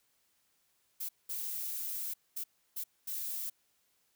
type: noise bursts at uneven times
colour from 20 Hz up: violet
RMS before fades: -38 dBFS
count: 5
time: 1-1.09 / 1.29-2.14 / 2.36-2.44 / 2.76-2.84 / 3.07-3.5 s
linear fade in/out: 10 ms
effects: white hiss -74 dBFS RMS until 4.15 s